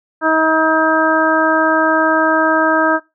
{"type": "harmonic tone", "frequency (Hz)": 317.8, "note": "D#4", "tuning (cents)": 37, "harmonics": [1, 2, 3, 4, 5], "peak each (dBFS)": [-17, -17, -17, -17, -17], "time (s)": [0.21, 3], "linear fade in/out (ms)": 50, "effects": ["noise-tail reverb RT60 0.2 s tail -18 dB re dry"]}